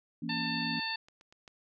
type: chord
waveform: sine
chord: A# diminished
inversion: second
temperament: just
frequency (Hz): 167.82 / 233.1 / 279.7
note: E3 / A#3 / C#4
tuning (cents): +31 / 0 / +16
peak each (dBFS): -39 / -37 / -39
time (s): 0.22-0.8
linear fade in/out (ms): 5
type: harmonic tone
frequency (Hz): 894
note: A5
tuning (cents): +27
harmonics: 1 / 2 / 3 / 4 / 5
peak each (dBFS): -40 / -38 / -39 / -42 / -37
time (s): 0.29-0.96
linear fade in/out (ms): 5
type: clicks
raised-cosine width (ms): 0.2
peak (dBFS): -39 / -40 / -39 / -32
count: 4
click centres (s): 1.085 / 1.211 / 1.325 / 1.478
effects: none